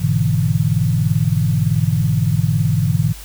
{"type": "chord", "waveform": "sine", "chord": "E dominant seventh", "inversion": "first", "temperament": "equal", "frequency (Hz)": [103.83, 123.47, 146.83, 164.81], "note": ["G#2", "B2", "D3", "E3"], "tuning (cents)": [0, 0, 0, 0], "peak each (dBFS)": -19, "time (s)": [0, 3.13], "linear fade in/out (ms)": 20, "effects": ["added 50 Hz sine -34 dBFS peak until 3.24 s", "white hiss -38 dBFS RMS until 3.24 s"]}